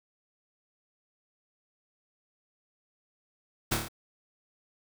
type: noise with echo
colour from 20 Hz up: pink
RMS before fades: -27 dBFS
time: 3.71-3.75 s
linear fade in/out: 10 ms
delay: 27 ms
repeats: 5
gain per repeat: -3 dB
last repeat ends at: 3.885 s
effects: none